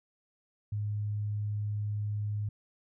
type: tone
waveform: sine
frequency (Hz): 104.4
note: G#2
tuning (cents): +10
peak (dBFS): -30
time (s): 0.72-2.49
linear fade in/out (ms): 5
effects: none